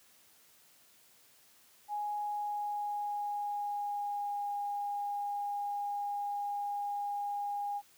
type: tone with pitch glide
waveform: sine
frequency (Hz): 830.6 to 815.4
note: G#5 to G#5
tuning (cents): 0 to -32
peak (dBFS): -33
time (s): 1.88-7.82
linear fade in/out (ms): 50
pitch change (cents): -32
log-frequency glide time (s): 2.15-4.53
effects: white hiss -63 dBFS RMS until 7.97 s + high-pass 80 Hz 12 dB/octave